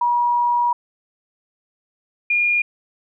sine tone pair in turn, 961 / 2422 Hz, B5 / D#7, -48 / -47 cents, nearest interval octave + major third, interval 1601 cents, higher second, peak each -15 dBFS, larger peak neither, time 0.01-0.73 / 2.3-2.62 s, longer first, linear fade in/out 5 ms, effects none

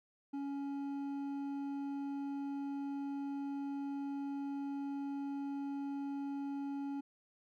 triangle tone with hard clipping, 279.5 Hz, C#4, 14 cents sharp, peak -39 dBFS, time 0.33-7.01 s, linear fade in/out 10 ms, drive 10 dB, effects none

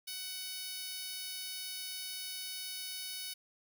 10% pulse tone with high-pass filter, 747 Hz, F#5, 16 cents sharp, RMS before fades -42 dBFS, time 0.07-3.34 s, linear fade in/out 10 ms, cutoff 4400 Hz, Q 0.79, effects none

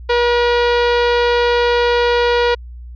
sawtooth tone, 480 Hz, B4, 49 cents flat, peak -8 dBFS, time 0.09-2.55 s, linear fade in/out 10 ms, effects added 60 Hz sine -30 dBFS peak until 2.95 s + resampled to 11025 Hz

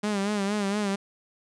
sawtooth tone with vibrato, 203.3 Hz, G#3, 37 cents flat, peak -21 dBFS, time 0.03-0.96 s, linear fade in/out 10 ms, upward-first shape sine, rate 4.3 Hz, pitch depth 71 cents each way, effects resampled to 22050 Hz + 10-bit

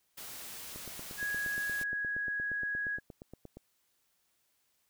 white noise, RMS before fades -45 dBFS, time 0.17-1.84 s, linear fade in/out 10 ms
click train, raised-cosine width 2 ms, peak -33 dBFS, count 25, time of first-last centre 0.76-3.57 s, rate 8.54 Hz
sine tone, 1661.2 Hz, G#6, in tune, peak -32 dBFS, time 1.17-3 s, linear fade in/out 50 ms
effects white hiss -75 dBFS RMS until 4.89 s

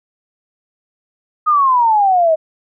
sine exponential sweep, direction down, 1257 to 621 Hz, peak -9 dBFS, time 1.46-2.36 s, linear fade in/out 20 ms, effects none

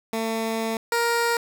15% pulse tone pair in turn, 224.3 / 469 Hz, A3 / A#4, +34 / +11 cents, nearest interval octave + minor second, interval 1277 cents, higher second, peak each -18 / -14 dBFS, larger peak second, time 0.13-0.77 / 0.92-1.37 s, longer first, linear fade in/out 2 ms, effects none

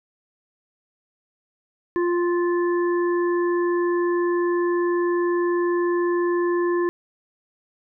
harmonic tone, 349.2 Hz, F4, in tune, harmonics 1 / 3 / 5, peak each -19 / -29 / -33 dBFS, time 1.96-6.89 s, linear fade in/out 0 ms, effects none

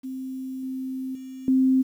sine tone with level steps, 261.6 Hz, C4, in tune, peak -30 / -28 / -35 / -16 dBFS, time 0.03-1.83 s, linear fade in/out 20 ms, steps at 0.63 / 1.15 / 1.48 s, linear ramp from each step 2 ms, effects 9-bit

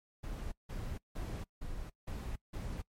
brown noise bursts, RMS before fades -40 dBFS, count 6, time 0.23-2.82 s, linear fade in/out 10 ms, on 290 ms, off 170 ms, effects noise-tail reverb RT60 0.1 s tail -23 dB re dry + MP3 64 kbps

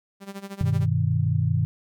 sawtooth tone with tremolo, 197.2 Hz, G3, 11 cents sharp, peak -28 dBFS, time 0.2-0.87 s, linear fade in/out 50 ms, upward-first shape sine, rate 13 Hz, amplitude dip 85%
sine chord, G augmented, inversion none, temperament equal, 98 / 123.47 / 155.56 Hz, G2 / B2 / D#3, 0 / 0 / 0 cents, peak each -24 dBFS, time 0.61-1.65 s, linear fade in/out 0 ms
effects none

